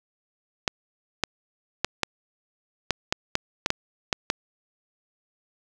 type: clicks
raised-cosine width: 0.2 ms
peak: -4 dBFS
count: 11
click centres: 0.678 / 1.237 / 1.846 / 2.033 / 2.907 / 3.125 / 3.354 / 3.661 / 3.704 / 4.128 / 4.301 s
effects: none